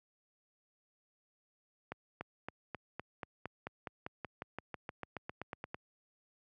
accelerating click train, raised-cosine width 0.5 ms, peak -25 dBFS, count 22, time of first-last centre 1.92-5.745 s, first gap 290 ms, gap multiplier 0.95, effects high-pass 80 Hz 12 dB/octave

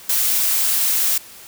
blue noise, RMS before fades -18 dBFS, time 0.09-1.18 s, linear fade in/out 5 ms, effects white hiss -41 dBFS RMS until 1.47 s

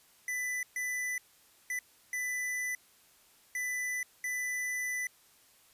square tone bursts at uneven times, 1993 Hz, B6, 15 cents sharp, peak -33 dBFS, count 6, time 0.28-0.63 / 0.76-1.18 / 1.7-1.79 / 2.13-2.75 / 3.55-4.03 / 4.24-5.07 s, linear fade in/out 2 ms, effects white hiss -63 dBFS RMS until 5.73 s + resampled to 32000 Hz

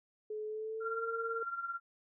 sine tone with pitch glide, 428 to 456.1 Hz, A4 to A#4, -48 to -38 cents, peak -37 dBFS, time 0.3-1.43 s, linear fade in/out 5 ms, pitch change +110 cents, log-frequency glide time 0.46-1.03 s
sine tone with tremolo, 1378 Hz, F6, 24 cents flat, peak -33 dBFS, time 0.8-1.8 s, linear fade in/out 50 ms, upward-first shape triangle, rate 18 Hz, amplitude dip 75%
effects none

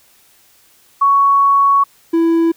sine / triangle tone pair in turn, 1115 / 331.5 Hz, C#6 / E4, +10 / +10 cents, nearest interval octave + major sixth, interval 2100 cents, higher first, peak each -8 dBFS, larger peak neither, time 1.01-1.84 / 2.13-2.52 s, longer first, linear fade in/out 10 ms, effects white hiss -51 dBFS RMS until 2.56 s

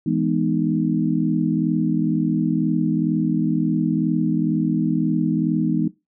sine chord, E major seventh, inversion none, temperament equal with one note detuned, 164.81 / 207.7 / 246.9 / 309 Hz, E3 / G#3 / B3 / D#4, 0 / 0 / 0 / -12 cents, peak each -23 / -24 / -23 / -23 dBFS, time 0.06-5.88 s, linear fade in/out 5 ms, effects noise-tail reverb RT60 0.2 s tail -17 dB re dry

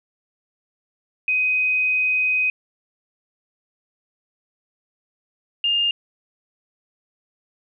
sine tone pair in turn, 2510 / 2817 Hz, D#7 / F7, +15 / +14 cents, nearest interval major second, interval 199 cents, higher second, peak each -17 dBFS, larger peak neither, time 1.28-2.5 / 5.64-5.91 s, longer first, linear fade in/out 2 ms, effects none

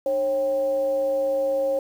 sine tone with frequency modulation, 544 Hz, C#5, 33 cents flat, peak -20 dBFS, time 0.06-1.79 s, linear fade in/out 2 ms, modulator 244 Hz, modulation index 0.31, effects 8-bit

